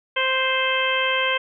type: harmonic tone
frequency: 523.3 Hz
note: C5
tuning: in tune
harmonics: 1 / 2 / 3 / 4 / 5 / 6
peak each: -26 / -26 / -26 / -26 / -26 / -26 dBFS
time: 0.16-1.38 s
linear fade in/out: 10 ms
effects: none